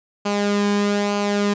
sawtooth tone with flanger, 204.1 Hz, G#3, 30 cents flat, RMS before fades -20 dBFS, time 0.25-1.54 s, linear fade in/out 10 ms, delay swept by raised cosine 0.54 to 1.51 ms, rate 1.1 Hz, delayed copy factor -0.5, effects resampled to 16000 Hz

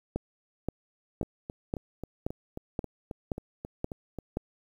two click trains, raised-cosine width 2 ms, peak -23 / -16 dBFS, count 12 / 9, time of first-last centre 1.23-4.187 / 0.16-4.371 s, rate 3.72 / 1.9 Hz, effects 9-bit

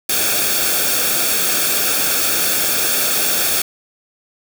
white noise with comb filter, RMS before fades -17 dBFS, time 0.09-3.62 s, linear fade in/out 5 ms, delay 1 ms, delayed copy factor -0.65, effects none

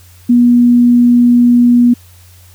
sine tone, 241.7 Hz, B3, 37 cents flat, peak -4 dBFS, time 0.29-1.94 s, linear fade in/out 10 ms, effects added 90 Hz sine -39 dBFS peak until 2.54 s + white hiss -45 dBFS RMS until 2.54 s

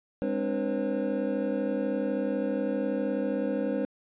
triangle tone cluster, 204.2 / 263.2 / 299.1 / 487.8 / 540 Hz, G#3 / C4 / D4 / B4 / C#5, -29 / +10 / +32 / -21 / -45 cents, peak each -31 dBFS, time 0.22-3.85 s, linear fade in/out 0 ms, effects resampled to 8000 Hz

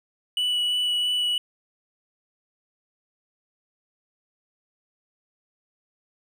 triangle tone with vibrato, 2952 Hz, F#7, 5 cents flat, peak -20 dBFS, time 0.37-1.38 s, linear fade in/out 2 ms, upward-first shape sine, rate 3 Hz, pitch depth 9 cents each way, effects none

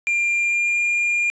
triangle tone with pitch glide, 2391 to 2408 Hz, D7 to D7, +30 to +43 cents, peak -16 dBFS, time 0.07-1.3 s, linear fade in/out 0 ms, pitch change +13 cents, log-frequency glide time 0.37-0.82 s, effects resampled to 24000 Hz + 9-bit

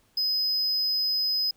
triangle tone, 5040 Hz, D#8, 21 cents sharp, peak -22 dBFS, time 0.17-1.51 s, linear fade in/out 5 ms, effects pink hiss -65 dBFS RMS until 1.56 s

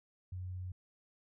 sine tone, 91.5 Hz, F#2, 19 cents flat, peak -39 dBFS, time 0.32-0.72 s, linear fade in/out 5 ms, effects none

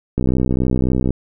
click train, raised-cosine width 3 ms, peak -5 dBFS, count 60, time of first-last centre 0.18-1.106 s, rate 63.7 Hz, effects none

